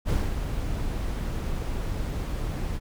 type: noise with ADSR envelope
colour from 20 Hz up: brown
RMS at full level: -23 dBFS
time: 0.05-2.8 s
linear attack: 44 ms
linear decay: 220 ms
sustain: -6 dB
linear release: 44 ms
effects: none